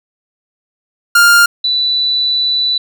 45% pulse / sine tone pair in turn, 1404 / 3971 Hz, F6 / B7, +9 / +9 cents, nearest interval octave + tritone, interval 1800 cents, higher second, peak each -5 / -11 dBFS, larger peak first, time 1.15-1.46 / 1.64-2.78 s, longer second, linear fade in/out 5 ms, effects none

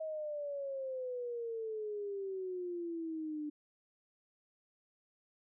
sine exponential sweep, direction down, 638 to 295.7 Hz, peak -37 dBFS, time 0-3.5 s, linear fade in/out 10 ms, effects none

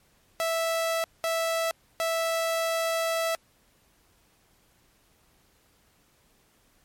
sawtooth tone bursts at uneven times, 658 Hz, E5, 3 cents flat, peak -21 dBFS, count 3, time 0.4-1.04 / 1.24-1.71 / 2-3.35 s, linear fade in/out 0 ms, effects pink hiss -64 dBFS RMS until 6.84 s + MP3 64 kbps

